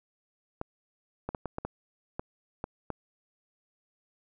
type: clicks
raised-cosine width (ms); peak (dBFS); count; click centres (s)
1; -19; 9; 0.614 / 1.29 / 1.348 / 1.457 / 1.584 / 1.65 / 2.195 / 2.641 / 2.903
effects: none